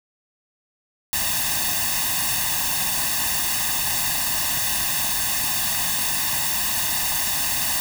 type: noise with comb filter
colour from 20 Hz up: white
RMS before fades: -23 dBFS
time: 1.13-7.8 s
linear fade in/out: 0 ms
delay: 1.1 ms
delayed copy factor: +1
effects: none